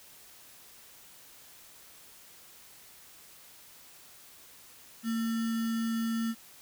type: tone with sample-and-hold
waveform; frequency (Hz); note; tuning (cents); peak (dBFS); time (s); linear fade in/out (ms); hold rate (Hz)
sine; 227.6; A#3; -41; -28; 5.03-6.35; 50; 1575
effects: white hiss -54 dBFS RMS until 6.61 s